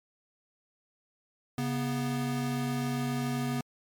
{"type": "tone pair together", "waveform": "square", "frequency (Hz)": [137.16, 244.4], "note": ["C#3", "B3"], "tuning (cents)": [-18, -18], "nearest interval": "minor seventh", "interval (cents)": 1000, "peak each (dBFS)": [-33, -32], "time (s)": [1.58, 3.61], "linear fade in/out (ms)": 2, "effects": ["MP3 96 kbps"]}